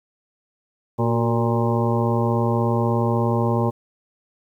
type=harmonic tone with a mistuned harmonic; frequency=116.54 Hz; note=A#2; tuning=in tune; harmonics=1 / 2 / 3 / 4 / 5 / 7 / 8 / 9; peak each=-21 / -24 / -26 / -27 / -28 / -29 / -30 / -31 dBFS; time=0.98-3.71 s; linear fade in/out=20 ms; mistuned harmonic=3; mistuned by=+62 cents; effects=9-bit